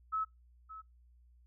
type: tone with echo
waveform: sine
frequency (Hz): 1295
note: E6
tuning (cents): -31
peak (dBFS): -31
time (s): 0.12-0.25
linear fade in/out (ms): 20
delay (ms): 570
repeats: 1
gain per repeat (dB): -14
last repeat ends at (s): 0.82
effects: noise-tail reverb RT60 0.2 s tail -26 dB re dry + added 60 Hz sine -60 dBFS peak until 1.46 s